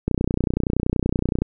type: click train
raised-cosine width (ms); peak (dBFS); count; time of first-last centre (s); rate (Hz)
3; -7; 42; 0.08-1.42; 30.6
effects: none